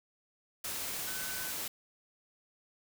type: tone in noise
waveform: sine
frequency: 1512 Hz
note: F#6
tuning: 37 cents sharp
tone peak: -44 dBFS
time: 1.07-1.51 s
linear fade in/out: 5 ms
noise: white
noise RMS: -38 dBFS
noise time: 0.64-1.68 s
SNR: -9 dB
effects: none